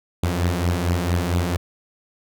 sawtooth beating tone pair, 86.2 / 90.6 Hz, F2 / F#2, -22 / -36 cents, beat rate 4.4 Hz, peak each -17 / -20 dBFS, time 0.23-1.57 s, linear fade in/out 5 ms, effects none

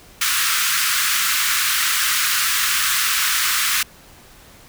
pink high-pass noise, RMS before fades -19 dBFS, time 0.21-3.83 s, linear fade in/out 5 ms, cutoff 1200 Hz, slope 48 dB/octave, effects pink hiss -46 dBFS RMS until 4.68 s

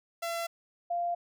sawtooth / sine tone pair in turn, 676 / 694.6 Hz, E5 / F5, +43 / -10 cents, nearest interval unison, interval 47 cents, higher second, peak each -28 dBFS, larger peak neither, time 0.22-0.47 / 0.9-1.15 s, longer neither, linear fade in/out 10 ms, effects none

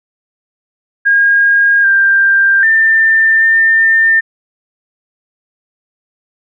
sine tone with pitch steps, 1626 / 1586 / 1791 / 1802 Hz, G#6 / G6 / A6 / A6, -37 / +20 / +30 / +41 cents, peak -6 dBFS, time 1.05-4.21 s, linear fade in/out 20 ms, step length 790 ms, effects none

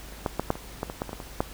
clicks, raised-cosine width 1 ms, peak -30 / -11 / -10 / -8 / -23 / -14 / -19 / -14 / -22 / -20 / -23 / -9 dBFS, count 12, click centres 0.124 / 0.262 / 0.396 / 0.504 / 0.555 / 0.831 / 0.899 / 1.019 / 1.093 / 1.131 / 1.202 / 1.405 s, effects added 50 Hz sine -45 dBFS peak until 1.53 s + pink hiss -45 dBFS RMS until 1.53 s

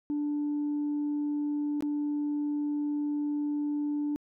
sine tone with dropouts, 293.7 Hz, D4, in tune, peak -26 dBFS, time 0.1-4.16 s, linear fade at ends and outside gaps 0 ms, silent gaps 1.807-1.824 s, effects tanh soft clip ceiling -25 dBFS

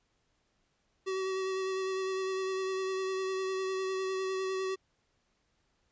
square tone with vibrato, 379.6 Hz, F#4, 44 cents sharp, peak -32 dBFS, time 1.06-4.76 s, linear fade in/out 20 ms, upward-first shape sine, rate 9.9 Hz, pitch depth 16 cents each way, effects pink hiss -75 dBFS RMS until 5.91 s + resampled to 16000 Hz

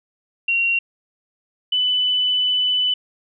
sine tone pair in turn, 2750 / 2995 Hz, F7 / F#7, -27 / +20 cents, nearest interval minor second, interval 147 cents, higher second, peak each -16 dBFS, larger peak neither, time 0.48-0.79 / 1.72-2.94 s, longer second, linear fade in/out 5 ms, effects none

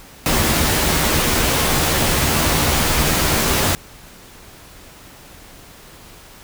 pink noise with comb filter, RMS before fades -17 dBFS, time 0.26-3.75 s, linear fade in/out 0 ms, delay 13 ms, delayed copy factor +0.5, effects pink hiss -42 dBFS RMS until 6.43 s

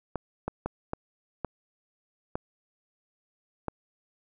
clicks, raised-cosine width 1 ms, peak -16 dBFS, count 7, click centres 0.157 / 0.48 / 0.66 / 0.934 / 1.447 / 2.355 / 3.683 s, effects none

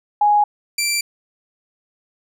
sine / 15% pulse tone pair in turn, 830.6 / 2349 Hz, G#5 / D7, 0 / 0 cents, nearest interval octave + tritone, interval 1800 cents, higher second, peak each -11 dBFS, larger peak neither, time 0.21-0.44 / 0.78-1.01 s, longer neither, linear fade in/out 5 ms, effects none

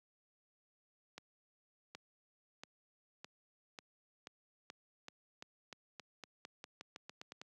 accelerating click train, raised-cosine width 0.2 ms, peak -30 dBFS, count 20, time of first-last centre 1.18-7.415 s, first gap 770 ms, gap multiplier 0.89, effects high-pass 150 Hz 12 dB/octave

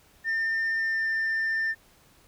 sine tone with pitch glide, 1804 to 1792.6 Hz, A6 to A6, +43 to +32 cents, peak -22 dBFS, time 0.24-1.75 s, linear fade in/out 50 ms, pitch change -11 cents, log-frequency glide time 0.79-1.08 s, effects tanh soft clip ceiling -23 dBFS + pink hiss -59 dBFS RMS until 2.27 s

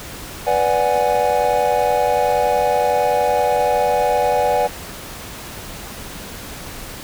triangle chord, G# half-diminished seventh, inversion first, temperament equal with one note detuned, 493.9 / 584.6 / 740 / 830.6 Hz, B4 / D5 / F#5 / G#5, 0 / -8 / 0 / 0 cents, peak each -18 dBFS, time 0.46-4.68 s, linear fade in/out 20 ms, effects pink hiss -33 dBFS RMS until 7.03 s

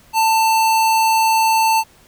square tone, 890 Hz, A5, 20 cents sharp, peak -13 dBFS, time 0.13-1.84 s, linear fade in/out 50 ms, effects pink hiss -50 dBFS RMS until 2.07 s

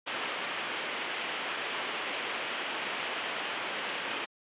white low-pass noise, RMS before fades -35 dBFS, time 0.06-4.26 s, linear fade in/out 20 ms, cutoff 3300 Hz, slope 48 dB/octave, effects high-pass 300 Hz 12 dB/octave + resampled to 8000 Hz

